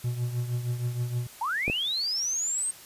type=tone with tremolo; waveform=triangle; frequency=121.6 Hz; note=B2; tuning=26 cents flat; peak=-22 dBFS; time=0.04-1.27 s; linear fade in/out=5 ms; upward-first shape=triangle; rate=6.4 Hz; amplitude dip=70%
type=linear sweep; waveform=sine; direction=up; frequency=830.6 to 8540 Hz; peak=-26 dBFS; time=1.41-2.71 s; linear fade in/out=5 ms
type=clicks; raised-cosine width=2 ms; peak=-16 dBFS; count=2; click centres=1.68 / 1.699 s
effects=white hiss -48 dBFS RMS until 2.85 s + resampled to 32000 Hz